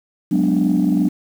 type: chord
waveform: sine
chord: G# half-diminished seventh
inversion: third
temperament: equal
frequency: 185 / 207.7 / 246.9 / 293.7 Hz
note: F#3 / G#3 / B3 / D4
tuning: 0 / 0 / 0 / 0 cents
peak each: -17 / -20 / -19 / -17 dBFS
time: 0.31-1.09 s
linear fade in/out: 10 ms
effects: tanh soft clip ceiling -8 dBFS + 7-bit